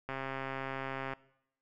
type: click train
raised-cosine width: 0.5 ms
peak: -23 dBFS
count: 141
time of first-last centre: 0.09-1.135 s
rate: 134 Hz
effects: noise-tail reverb RT60 0.8 s tail -21 dB re dry